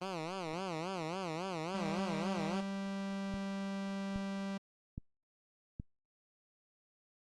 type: tone with vibrato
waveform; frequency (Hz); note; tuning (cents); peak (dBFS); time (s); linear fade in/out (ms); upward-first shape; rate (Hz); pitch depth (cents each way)
10% pulse; 174; F3; -6; -29; 0.01-2.61; 10; sine; 3.6; 190
type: tone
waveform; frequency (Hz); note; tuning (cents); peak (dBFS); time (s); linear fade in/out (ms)
45% pulse; 196; G3; 0; -37; 1.74-4.58; 10
type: click train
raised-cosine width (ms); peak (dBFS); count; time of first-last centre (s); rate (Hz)
5; -29; 4; 3.34-5.799; 1.22
effects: low-pass 6000 Hz 12 dB/octave + Opus 32 kbps